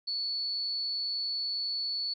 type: tone with amplitude modulation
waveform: sine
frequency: 4435 Hz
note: C#8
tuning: in tune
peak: -28 dBFS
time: 0.07-2.14 s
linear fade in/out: 10 ms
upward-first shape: sine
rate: 202 Hz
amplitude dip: 45%
effects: none